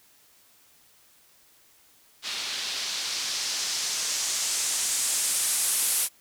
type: noise with low-pass filter sweep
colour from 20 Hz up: blue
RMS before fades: -28 dBFS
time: 2.22-6.09 s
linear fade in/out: 50 ms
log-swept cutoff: 3800 to 11000 Hz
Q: 1.5
effects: white hiss -59 dBFS RMS until 6.2 s